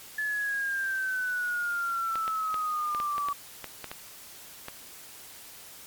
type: exponential sweep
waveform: sine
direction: down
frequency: 1727 to 1141 Hz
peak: -27 dBFS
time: 0.18-3.33 s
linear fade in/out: 5 ms
type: clicks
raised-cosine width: 0.3 ms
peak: -20 dBFS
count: 11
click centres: 2.156 / 2.279 / 2.543 / 2.948 / 3.001 / 3.181 / 3.286 / 3.643 / 3.843 / 3.915 / 4.684 s
effects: white hiss -47 dBFS RMS until 5.86 s + MP3 96 kbps